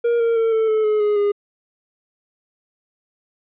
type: tone with pitch steps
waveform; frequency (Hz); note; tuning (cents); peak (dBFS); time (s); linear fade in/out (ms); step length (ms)
triangle; 471.3 / 461.9 / 452.6 / 443.6 / 434.7 / 426 / 417.5 / 409.1; A#4 / A#4 / A4 / A4 / A4 / G#4 / G#4 / G#4; +19 / -16 / +49 / +14 / -21 / +44 / +9 / -26; -13; 0.04-1.32; 10; 160
effects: resampled to 8000 Hz